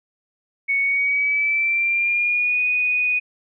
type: tone with pitch glide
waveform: sine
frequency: 2221 to 2479 Hz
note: C#7 to D#7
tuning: +3 to -7 cents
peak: -17 dBFS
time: 0.68-3.2 s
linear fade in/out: 20 ms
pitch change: +190 cents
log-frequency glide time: 0.81-2.63 s
effects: none